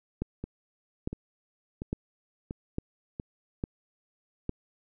two click trains, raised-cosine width 3 ms, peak -22 / -17 dBFS, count 5 / 6, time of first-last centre 0.44-3.199 / 0.22-4.494 s, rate 1.45 / 1.17 Hz, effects none

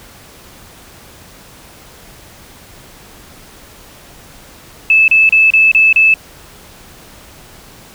sine tone bursts, 2618 Hz, E7, 13 cents flat, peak -5 dBFS, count 6, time 4.9-6.14 s, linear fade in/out 2 ms, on 180 ms, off 32 ms, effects pink hiss -39 dBFS RMS until 7.94 s

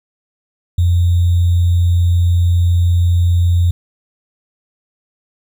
sine tone with sample-and-hold, 87.31 Hz, F2, in tune, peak -9 dBFS, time 0.78-3.71 s, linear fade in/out 5 ms, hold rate 3675 Hz, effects none

